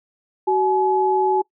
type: tone pair together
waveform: sine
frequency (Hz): 376.7 / 850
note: F#4 / G#5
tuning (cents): +31 / +40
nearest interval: octave + major second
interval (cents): 1409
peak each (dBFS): -18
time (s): 0.47-1.42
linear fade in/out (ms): 10
effects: noise-tail reverb RT60 0.1 s tail -23 dB re dry